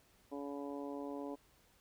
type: harmonic tone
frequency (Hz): 141.9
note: C#3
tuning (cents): +41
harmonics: 2 / 3 / 4 / 5 / 6 / 7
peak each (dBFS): -43 / -47 / -48 / -53 / -54 / -53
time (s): 0.31-1.36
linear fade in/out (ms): 20
effects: pink hiss -69 dBFS RMS until 1.8 s